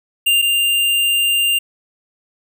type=tone pair in turn; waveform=square; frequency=2794 / 2794 Hz; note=F7 / F7; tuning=0 / 0 cents; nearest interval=unison; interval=0 cents; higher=neither; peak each=-12 / -14 dBFS; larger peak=first; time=0.26-0.42 / 0.42-1.59 s; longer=second; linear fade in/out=10 ms; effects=none